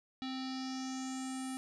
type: tone with low-pass filter sweep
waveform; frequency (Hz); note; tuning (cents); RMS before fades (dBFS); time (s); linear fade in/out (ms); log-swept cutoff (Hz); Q
square; 261.6; C4; 0; -40; 0.22-1.57; 0; 3900 to 9800; 4.3
effects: none